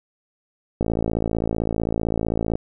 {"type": "click train", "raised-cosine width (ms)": 2, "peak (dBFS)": -9, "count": 98, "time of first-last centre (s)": [0.81, 2.555], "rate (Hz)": 55.6, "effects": []}